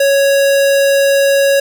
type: tone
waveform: square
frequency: 554.4 Hz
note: C#5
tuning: in tune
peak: -9 dBFS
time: 0-1.6 s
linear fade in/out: 5 ms
effects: none